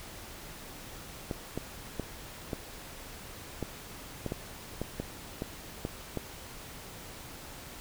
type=clicks; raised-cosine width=2 ms; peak=-19 dBFS; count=12; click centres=1.312 / 1.576 / 1.997 / 2.532 / 3.627 / 4.263 / 4.321 / 4.816 / 5 / 5.421 / 5.851 / 6.173 s; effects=pink hiss -46 dBFS RMS until 7.8 s